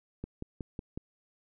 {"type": "click train", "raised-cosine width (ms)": 3, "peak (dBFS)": -24, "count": 5, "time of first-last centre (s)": [0.24, 0.975], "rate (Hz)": 5.44, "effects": []}